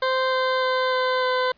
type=tone with pitch steps; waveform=20% pulse; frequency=520 / 517 / 514 / 511.1 / 508.1 Hz; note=C5 / C5 / C5 / C5 / B4; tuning=-11 / -21 / -31 / -41 / +49 cents; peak=-15 dBFS; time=0.02-1.52 s; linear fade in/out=5 ms; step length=300 ms; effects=pink hiss -60 dBFS RMS until 1.57 s + resampled to 11025 Hz